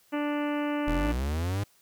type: harmonic tone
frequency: 293.7 Hz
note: D4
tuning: in tune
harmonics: 1 / 2 / 3 / 4 / 5 / 6 / 7 / 8 / 9 / 10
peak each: -28 / -34 / -38 / -40 / -42 / -44 / -45 / -46 / -47 / -48 dBFS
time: 0.12-1.13 s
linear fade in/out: 20 ms
type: linear sweep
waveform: 45% pulse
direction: up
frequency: 36.71 to 103.83 Hz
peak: -27 dBFS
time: 0.87-1.64 s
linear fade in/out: 10 ms
effects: white hiss -63 dBFS RMS until 1.81 s